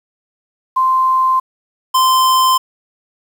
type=tone pair in turn; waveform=sine / square; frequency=1042 / 1037.6 Hz; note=C6 / C6; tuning=-7 / -15 cents; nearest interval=unison; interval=8 cents; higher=first; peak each=-10 dBFS; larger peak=neither; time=0.76-1.4 / 1.94-2.58 s; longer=neither; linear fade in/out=10 ms; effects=7-bit